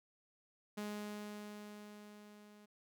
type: tone with level ramp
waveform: sawtooth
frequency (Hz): 208.5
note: G#3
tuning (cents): +7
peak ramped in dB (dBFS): -36 to -55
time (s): 0.77-2.66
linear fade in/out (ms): 10
effects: none